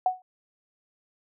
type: tone with exponential decay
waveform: sine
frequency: 740 Hz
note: F#5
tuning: in tune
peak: -16 dBFS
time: 0.06-0.22 s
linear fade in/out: 2 ms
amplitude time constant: 33 ms
effects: none